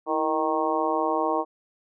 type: harmonic tone with a mistuned harmonic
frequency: 155.56 Hz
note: D#3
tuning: in tune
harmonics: 2 / 3 / 4 / 5 / 6 / 7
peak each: -29 / -29 / -29 / -29 / -29 / -29 dBFS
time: 0.06-1.45 s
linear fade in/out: 50 ms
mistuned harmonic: 2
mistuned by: +80 cents
effects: none